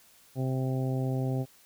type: harmonic tone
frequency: 130.81 Hz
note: C3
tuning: in tune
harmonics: 1 / 2 / 3 / 4 / 5 / 6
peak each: -28 / -34 / -38 / -40 / -42 / -44 dBFS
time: 0.35-1.46 s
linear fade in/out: 50 ms
effects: white hiss -59 dBFS RMS until 1.65 s